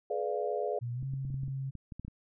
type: chord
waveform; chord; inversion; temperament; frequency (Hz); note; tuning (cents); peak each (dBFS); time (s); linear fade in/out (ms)
sine; G# diminished seventh; none; equal with one note detuned; 424.5 / 493.9 / 587.3 / 698.5; G#4 / B4 / D5 / F5; +38 / 0 / 0 / 0; -34 / -36 / -36 / -37; 0.1-0.79; 5
type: tone with pitch glide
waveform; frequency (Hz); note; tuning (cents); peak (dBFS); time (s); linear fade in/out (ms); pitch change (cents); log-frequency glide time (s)
sine; 120 to 134.7; B2 to C#3; -49 to -49; -33; 0.81-1.71; 20; +200; 0.93-1.05
type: clicks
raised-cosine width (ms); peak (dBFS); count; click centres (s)
5; -30; 12; 1.028 / 1.137 / 1.25 / 1.303 / 1.343 / 1.434 / 1.481 / 1.753 / 1.922 / 1.996 / 2.049 / 2.081
effects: none